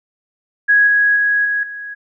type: tone with level steps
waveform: sine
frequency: 1661.2 Hz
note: G#6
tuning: in tune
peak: -8 / -10 / -12 / -15 / -26 dBFS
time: 0.68-1.95 s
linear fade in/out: 20 ms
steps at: 0.87 / 1.16 / 1.45 / 1.63 s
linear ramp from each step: 2 ms
effects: none